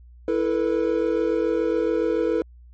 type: chord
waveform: triangle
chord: E suspended fourth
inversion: none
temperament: equal with one note detuned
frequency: 329.6 / 440 / 487.1 Hz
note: E4 / A4 / B4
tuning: 0 / 0 / -24 cents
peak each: -22 dBFS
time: 0.28-2.42 s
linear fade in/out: 2 ms
effects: added 60 Hz sine -44 dBFS peak until 2.73 s + MP3 32 kbps